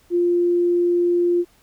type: tone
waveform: sine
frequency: 349.4 Hz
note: F4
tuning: 1 cent sharp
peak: -15 dBFS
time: 0.1-1.45 s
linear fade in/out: 50 ms
effects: pink hiss -57 dBFS RMS until 1.62 s